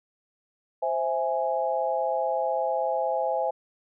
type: chord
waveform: sine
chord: C augmented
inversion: none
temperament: equal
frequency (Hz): 523.3 / 659.3 / 830.6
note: C5 / E5 / G#5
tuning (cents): 0 / 0 / 0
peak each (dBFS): -28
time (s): 0.82-3.51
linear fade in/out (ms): 10
effects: none